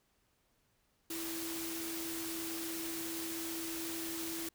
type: tone in noise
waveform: sine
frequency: 330 Hz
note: E4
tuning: 2 cents sharp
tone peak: -41 dBFS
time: 1.1-4.49 s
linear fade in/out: 5 ms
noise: white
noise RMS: -42 dBFS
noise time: 1.1-4.49 s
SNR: -2 dB
effects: pink hiss -75 dBFS RMS until 4.54 s